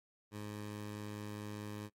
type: tone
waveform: 15% pulse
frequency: 104.7 Hz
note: G#2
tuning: 15 cents sharp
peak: -36 dBFS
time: 0.31-1.9 s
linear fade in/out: 50 ms
effects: noise-tail reverb RT60 0.1 s tail -23 dB re dry + MP3 64 kbps